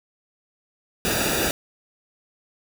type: noise with comb filter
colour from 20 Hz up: pink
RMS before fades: -23 dBFS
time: 1.05-1.51 s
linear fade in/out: 0 ms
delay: 0.94 ms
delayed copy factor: -0.75
effects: none